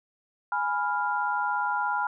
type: chord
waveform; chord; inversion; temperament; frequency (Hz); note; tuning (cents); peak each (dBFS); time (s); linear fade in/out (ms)
sine; F diminished; first; equal; 830.6 / 987.8 / 1396.9; Ab5 / Cb6 / F6; 0 / 0 / 0; -29; 0.52-2.07; 2
effects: none